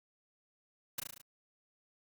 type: noise with echo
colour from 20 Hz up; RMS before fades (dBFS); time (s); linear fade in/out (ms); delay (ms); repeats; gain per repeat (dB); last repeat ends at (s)
white; -36; 0.98-1; 5; 36; 6; -3; 1.216
effects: Opus 48 kbps